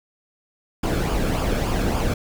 brown noise with flanger, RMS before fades -22 dBFS, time 0.83-2.14 s, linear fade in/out 5 ms, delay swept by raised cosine 0.5 to 1.07 ms, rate 3.5 Hz, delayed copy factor -0.55, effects none

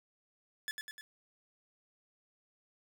sawtooth tone with echo, 1726 Hz, A6, 34 cents flat, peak -32 dBFS, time 0.68-0.71 s, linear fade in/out 0 ms, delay 100 ms, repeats 3, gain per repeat -4 dB, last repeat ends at 1.01 s, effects none

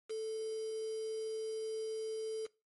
sine tone with quantisation, 440 Hz, A4, in tune, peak -36 dBFS, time 0.09-2.47 s, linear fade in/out 20 ms, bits 8, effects noise-tail reverb RT60 0.3 s tail -22 dB re dry + MP3 48 kbps

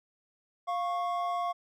triangle tone pair together, 701 / 1102.2 Hz, F5 / C#6, +6 / -10 cents, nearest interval minor sixth, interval 784 cents, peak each -29 / -31 dBFS, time 0.67-1.53 s, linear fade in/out 20 ms, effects none

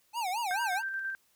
square tone with vibrato, 830.6 Hz, G#5, in tune, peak -31 dBFS, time 0.13-0.83 s, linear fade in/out 50 ms, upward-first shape sine, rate 4.6 Hz, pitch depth 250 cents each way
sine tone with tremolo, 1568 Hz, G6, in tune, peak -31 dBFS, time 0.51-1.15 s, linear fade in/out 0 ms, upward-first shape square, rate 9.3 Hz, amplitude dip 30%
effects white hiss -69 dBFS RMS until 1.35 s

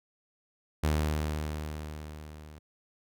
sawtooth tone with level ramp, 76.3 Hz, D#2, 33 cents flat, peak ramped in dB -20 to -43 dBFS, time 0.83-2.59 s, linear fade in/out 10 ms, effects none

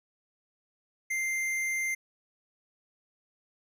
triangle tone with tanh clipping, 2093 Hz, C7, in tune, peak -30 dBFS, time 1.1-1.95 s, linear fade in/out 10 ms, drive 18 dB, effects none

